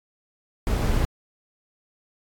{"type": "noise", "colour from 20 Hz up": "brown", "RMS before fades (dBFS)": -22, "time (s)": [0.67, 1.05], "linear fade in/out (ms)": 0, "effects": ["AAC 64 kbps"]}